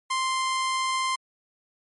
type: tone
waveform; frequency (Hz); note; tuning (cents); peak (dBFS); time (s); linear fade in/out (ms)
sawtooth; 1046.5; C6; 0; -20; 0.1-1.16; 10
effects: MP3 48 kbps